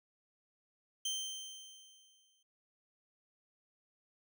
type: tone with exponential decay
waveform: 25% pulse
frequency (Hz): 3122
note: G7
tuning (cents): -8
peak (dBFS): -30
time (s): 1.05-2.43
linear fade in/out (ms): 5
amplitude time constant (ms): 300
effects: none